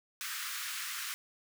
pink high-pass noise, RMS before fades -39 dBFS, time 0.21-1.14 s, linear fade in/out 0 ms, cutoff 1200 Hz, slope 48 dB/octave, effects none

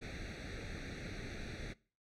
pink noise with comb filter, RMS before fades -44 dBFS, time 0.01-1.74 s, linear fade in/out 20 ms, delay 0.49 ms, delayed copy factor +0.95, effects noise-tail reverb RT60 0.4 s tail -22 dB re dry + low-pass 4000 Hz 12 dB/octave

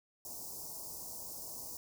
white band-stop noise, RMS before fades -45 dBFS, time 0.25-1.77 s, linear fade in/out 2 ms, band 1000 to 4900 Hz, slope 48 dB/octave, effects none

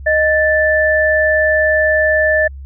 sine tone pair together, 621 / 1760 Hz, D#5 / A6, -3 / 0 cents, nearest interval octave + tritone, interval 1803 cents, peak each -13 dBFS, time 0.06-2.48 s, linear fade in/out 10 ms, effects added 68 Hz sine -28 dBFS peak until 2.65 s

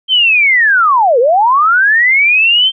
sine linear two-way sweep, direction down then up, 3160 to 450.2 to 3160 Hz, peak -6 dBFS, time 0.08-2.72 s, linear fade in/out 50 ms, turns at 1.19 s, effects none

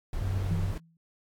brown noise, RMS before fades -34 dBFS, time 0.13-0.78 s, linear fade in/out 2 ms
sine tone, 95.5 Hz, G2, 45 cents flat, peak -28 dBFS, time 0.21-0.72 s, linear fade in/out 5 ms
sine tone with exponential decay, 164.81 Hz, E3, in tune, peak -26 dBFS, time 0.51-0.97 s, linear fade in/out 2 ms, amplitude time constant 100 ms
effects AAC 64 kbps

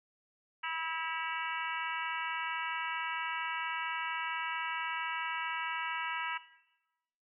harmonic tone with a mistuned harmonic, 324.4 Hz, E4, 28 cents flat, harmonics 3 / 4 / 5 / 6 / 7 / 8 / 9, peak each -40 / -41 / -42 / -43 / -43 / -44 / -45 dBFS, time 0.63-6.38 s, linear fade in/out 10 ms, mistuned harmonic 8, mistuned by +60 cents, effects noise-tail reverb RT60 1.0 s tail -17 dB re dry

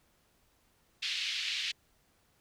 white band-pass noise, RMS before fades -35 dBFS, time 1.02-1.72 s, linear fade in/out 10 ms, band 2300 to 4100 Hz, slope 24 dB/octave, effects pink hiss -70 dBFS RMS until 2.4 s

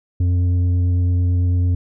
sine tone with tanh clipping, 89.1 Hz, F2, 35 cents sharp, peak -15 dBFS, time 0.2-1.75 s, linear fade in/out 5 ms, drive 6 dB, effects none

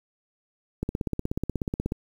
click train, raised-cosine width 3 ms, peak -14 dBFS, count 19, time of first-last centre 0.83-1.921 s, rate 16.5 Hz, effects 8-bit

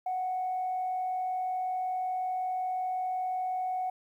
sine tone with frequency modulation, 740 Hz, F#5, in tune, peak -28 dBFS, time 0.06-3.9 s, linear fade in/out 5 ms, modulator 45.4 Hz, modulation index 0.23, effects tanh soft clip ceiling -25 dBFS + 11-bit

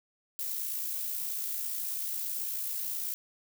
violet noise with amplitude modulation, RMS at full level -33 dBFS, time 0.39-3.14 s, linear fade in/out 0 ms, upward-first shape sine, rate 58.3 Hz, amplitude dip 35%, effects none

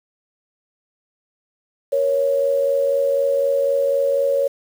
sine tone pair together, 470.4 / 554.4 Hz, A#4 / C#5, +16 / 0 cents, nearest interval minor third, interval 284 cents, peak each -23 / -16 dBFS, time 1.92-4.48 s, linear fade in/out 10 ms, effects 7-bit

